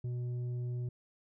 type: tone with tanh clipping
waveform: triangle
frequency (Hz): 122.6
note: B2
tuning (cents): -12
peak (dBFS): -35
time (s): 0.04-0.89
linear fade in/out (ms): 5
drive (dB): 10
effects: none